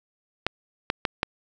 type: clicks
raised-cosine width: 0.3 ms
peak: -6 dBFS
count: 4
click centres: 0.466 / 0.901 / 1.052 / 1.231 s
effects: none